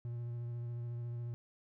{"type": "tone with vibrato", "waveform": "triangle", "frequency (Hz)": 119.1, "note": "A#2", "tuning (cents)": 38, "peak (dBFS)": -36, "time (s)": [0.05, 1.34], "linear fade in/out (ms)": 0, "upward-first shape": "sine", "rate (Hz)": 14, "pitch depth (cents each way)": 17, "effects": []}